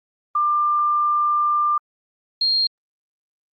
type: tone pair in turn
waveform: sine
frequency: 1192 / 4223 Hz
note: D6 / C8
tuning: +25 / +15 cents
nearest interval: octave + minor seventh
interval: 2190 cents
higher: second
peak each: -16 dBFS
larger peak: neither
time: 0.35-1.78 / 2.41-2.67 s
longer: first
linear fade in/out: 5 ms
effects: Opus 24 kbps